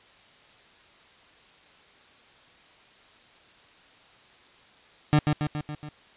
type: tone with echo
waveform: 30% pulse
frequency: 150 Hz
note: D3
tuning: 37 cents sharp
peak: -14 dBFS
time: 5.13-5.19 s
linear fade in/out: 0 ms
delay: 140 ms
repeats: 5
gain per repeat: -4 dB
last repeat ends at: 5.89 s
effects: white hiss -55 dBFS RMS until 6.16 s + resampled to 8000 Hz